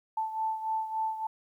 sine beating tone pair, 880 / 883.5 Hz, A5 / A5, 0 / +7 cents, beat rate 3.5 Hz, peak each -30 / -36 dBFS, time 0.17-1.27 s, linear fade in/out 5 ms, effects 11-bit

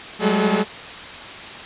sawtooth tone cluster, 186.5 / 200.8 / 212.3 / 430.5 Hz, F#3 / G3 / G#3 / A4, +14 / +42 / +38 / -38 cents, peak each -18 dBFS, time 0.19-0.65 s, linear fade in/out 50 ms, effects white hiss -34 dBFS RMS until 1.65 s + resampled to 8000 Hz

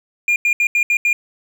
triangle tone bursts at uneven times, 2412 Hz, D7, 46 cents sharp, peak -11 dBFS, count 6, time 0.28-0.36 / 0.45-0.53 / 0.6-0.67 / 0.75-0.83 / 0.9-0.97 / 1.05-1.13 s, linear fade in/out 2 ms, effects none

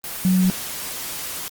sine tone in noise, 185 Hz, F#3, in tune, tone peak -14 dBFS, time 0.25-0.5 s, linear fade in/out 0 ms, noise white, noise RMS -30 dBFS, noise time 0.04-1.48 s, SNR +13 dB, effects Opus 24 kbps

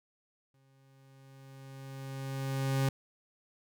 40% pulse tone with exponential growth, 134.9 Hz, C#3, 47 cents flat, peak -25 dBFS, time 0.54-2.89 s, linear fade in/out 2 ms, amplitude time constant 510 ms, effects none

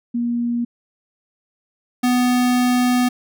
sine / square tone pair in turn, 237.8 / 248 Hz, A#3 / B3, +35 / +7 cents, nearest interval minor second, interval 72 cents, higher second, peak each -18 / -15 dBFS, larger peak second, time 0.14-0.65 / 2.03-3.09 s, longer second, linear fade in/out 10 ms, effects none

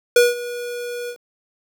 square tone with ADSR envelope, 483.5 Hz, B4, 37 cents flat, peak -9 dBFS, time 0.16-1.17 s, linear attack 4 ms, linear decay 180 ms, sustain -18 dB, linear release 80 ms, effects 8-bit

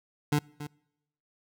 25% pulse tone with echo, 147.5 Hz, D3, 8 cents sharp, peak -19 dBFS, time 0.32-0.39 s, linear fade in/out 5 ms, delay 280 ms, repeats 1, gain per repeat -13 dB, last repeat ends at 0.67 s, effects noise-tail reverb RT60 0.9 s tail -26 dB re dry

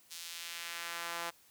sawtooth tone with high-pass filter sweep, 170 Hz, F3, 46 cents flat, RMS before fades -42 dBFS, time 0.1-1.31 s, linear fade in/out 20 ms, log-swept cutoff 4600 to 840 Hz, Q 0.97, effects white hiss -64 dBFS RMS until 1.5 s

